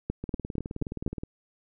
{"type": "two click trains", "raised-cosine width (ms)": 3, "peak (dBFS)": [-15, -21], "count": [5, 20], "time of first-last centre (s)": [[0.1, 1.064], [0.24, 1.235]], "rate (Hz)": [4.15, 19.1], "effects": []}